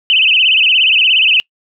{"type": "tone with vibrato", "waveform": "sine", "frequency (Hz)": 2794, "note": "F7", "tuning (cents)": 0, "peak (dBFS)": -7, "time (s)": [0.1, 1.4], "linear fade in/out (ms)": 0, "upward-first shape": "sine", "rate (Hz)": 17, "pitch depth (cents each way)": 180, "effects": ["noise-tail reverb RT60 0.1 s tail -26 dB re dry"]}